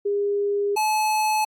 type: tone pair in turn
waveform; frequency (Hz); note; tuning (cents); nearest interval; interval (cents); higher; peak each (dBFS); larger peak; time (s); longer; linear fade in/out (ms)
sine / square; 405.9 / 860.1; G#4 / A5; -40 / -40; octave + minor second; 1300; second; -20; neither; 0.05-0.76 / 0.76-1.45; first; 10
effects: AAC 64 kbps